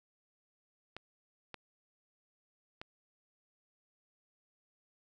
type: clicks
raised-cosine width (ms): 0.3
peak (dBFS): -27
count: 3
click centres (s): 0.966 / 1.543 / 2.815
effects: none